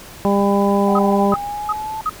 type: harmonic tone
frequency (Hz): 200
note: G3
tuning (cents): +35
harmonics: 1 / 2 / 3 / 4 / 5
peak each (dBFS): -16 / -19 / -21 / -22 / -23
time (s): 0.25-1.34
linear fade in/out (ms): 0
type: exponential sweep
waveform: sine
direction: up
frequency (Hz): 756 to 880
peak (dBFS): -23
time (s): 0.88-2.01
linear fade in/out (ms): 0
type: tone bursts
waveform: sine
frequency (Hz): 1260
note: D#6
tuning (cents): +21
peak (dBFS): -16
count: 4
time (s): 0.95-2.096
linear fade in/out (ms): 5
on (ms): 39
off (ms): 330
effects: pink hiss -38 dBFS RMS until 2.2 s